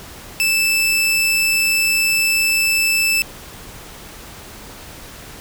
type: tone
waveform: sawtooth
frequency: 2637 Hz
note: E7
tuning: in tune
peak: -11 dBFS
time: 0.4-3.22 s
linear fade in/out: 0 ms
effects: pink hiss -37 dBFS RMS until 5.4 s